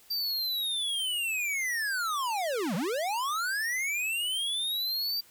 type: linear two-way sweep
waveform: square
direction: down then up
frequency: 4699 to 155.56 to 4699 Hz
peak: -29 dBFS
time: 0.1-5.21 s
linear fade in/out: 10 ms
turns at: 2.75 s
effects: white hiss -58 dBFS RMS until 5.3 s